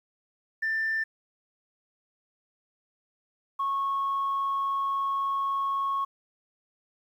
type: tone pair in turn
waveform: sine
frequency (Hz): 1781 / 1099.1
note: A6 / C#6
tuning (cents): +21 / -15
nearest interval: minor sixth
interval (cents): 836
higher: first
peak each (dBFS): -24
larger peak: neither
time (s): 0.62-1.04 / 3.59-6.05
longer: second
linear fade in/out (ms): 10
effects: tanh soft clip ceiling -22 dBFS + 10-bit